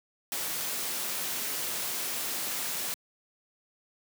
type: noise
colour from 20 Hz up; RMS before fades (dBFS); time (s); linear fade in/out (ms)
white; -33; 0.32-2.94; 0
effects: high-pass 150 Hz 12 dB/octave